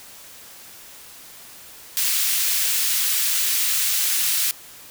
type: high-pass noise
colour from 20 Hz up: white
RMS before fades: -21 dBFS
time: 1.97-4.51 s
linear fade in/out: 0 ms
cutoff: 2100 Hz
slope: 12 dB/octave
effects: white hiss -43 dBFS RMS until 4.9 s